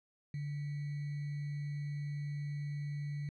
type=tone with sample-and-hold; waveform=sine; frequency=145.3 Hz; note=D3; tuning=18 cents flat; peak=-36 dBFS; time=0.34-3.29 s; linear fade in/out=2 ms; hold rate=2100 Hz; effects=low-pass 4000 Hz 12 dB/octave